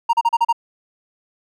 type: tone bursts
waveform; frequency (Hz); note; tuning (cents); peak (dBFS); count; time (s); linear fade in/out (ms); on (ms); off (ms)
triangle; 931; A#5; -2; -10; 6; 0.09-0.528; 10; 43; 36
effects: none